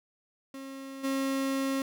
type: tone with level steps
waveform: 35% pulse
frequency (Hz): 270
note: C#4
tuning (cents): -45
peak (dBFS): -38 / -26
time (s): 0.54-1.82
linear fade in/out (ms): 2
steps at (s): 1.03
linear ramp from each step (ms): 20
effects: none